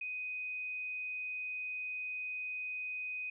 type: tone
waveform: sine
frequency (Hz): 2500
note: D#7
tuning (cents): +8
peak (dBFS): -37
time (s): 0.01-3.3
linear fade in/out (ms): 5
effects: none